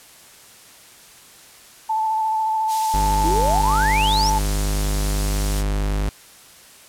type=tone with vibrato; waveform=sine; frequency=877 Hz; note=A5; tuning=6 cents flat; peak=-18 dBFS; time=1.89-4.39 s; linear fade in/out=10 ms; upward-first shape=square; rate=14 Hz; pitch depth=15 cents each way
type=high-pass noise; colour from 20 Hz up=pink; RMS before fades=-31 dBFS; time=2.67-5.64 s; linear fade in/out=50 ms; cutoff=4700 Hz; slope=12 dB/octave
type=tone; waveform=45% pulse; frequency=50.4 Hz; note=G1; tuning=49 cents sharp; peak=-19 dBFS; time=2.94-6.09 s; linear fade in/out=0 ms
type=exponential sweep; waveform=sine; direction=up; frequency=300 to 5920 Hz; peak=-21 dBFS; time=3.24-4.3 s; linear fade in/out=5 ms
effects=white hiss -46 dBFS RMS until 6.88 s + low-pass 12000 Hz 12 dB/octave